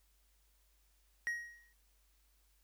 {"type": "tone with exponential decay", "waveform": "triangle", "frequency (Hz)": 1889, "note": "A#6", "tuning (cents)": 22, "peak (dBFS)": -30, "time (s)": [1.27, 1.73], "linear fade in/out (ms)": 0, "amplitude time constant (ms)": 100, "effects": ["added 50 Hz sine -70 dBFS peak until 2.63 s", "white hiss -75 dBFS RMS until 2.63 s"]}